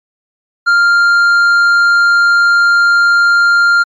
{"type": "tone with tanh clipping", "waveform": "triangle", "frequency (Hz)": 1396.9, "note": "F6", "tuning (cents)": 0, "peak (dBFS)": -7, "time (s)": [0.66, 3.84], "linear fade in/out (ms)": 20, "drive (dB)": 10, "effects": ["MP3 96 kbps"]}